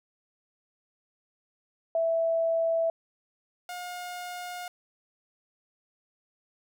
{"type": "tone pair in turn", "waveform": ["sine", "sawtooth"], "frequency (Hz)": [659.3, 715.2], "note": ["E5", "F5"], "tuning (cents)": [0, 41], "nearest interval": "minor second", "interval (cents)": 141, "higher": "second", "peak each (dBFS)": [-23, -32], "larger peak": "first", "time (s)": [[1.95, 2.9], [3.69, 4.68]], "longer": "second", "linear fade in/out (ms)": 2, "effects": []}